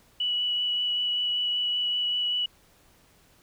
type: tone with vibrato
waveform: sine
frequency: 2945 Hz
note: F#7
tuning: 9 cents flat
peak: -24 dBFS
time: 0.2-2.46 s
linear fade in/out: 5 ms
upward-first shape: sine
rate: 5.2 Hz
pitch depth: 10 cents each way
effects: pink hiss -60 dBFS RMS until 3.42 s